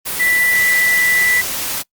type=tone in noise; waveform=sine; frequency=1975.5 Hz; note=B6; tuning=in tune; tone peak=-12 dBFS; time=0.19-1.42 s; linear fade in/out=20 ms; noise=white; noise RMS=-22 dBFS; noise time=0.05-1.83 s; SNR=+7 dB; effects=noise-tail reverb RT60 0.1 s tail -24 dB re dry + Opus 32 kbps